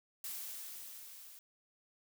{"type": "noise with level ramp", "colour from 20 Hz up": "blue", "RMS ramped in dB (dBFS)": [-42, -55], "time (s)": [0.24, 1.39], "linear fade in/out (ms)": 2, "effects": []}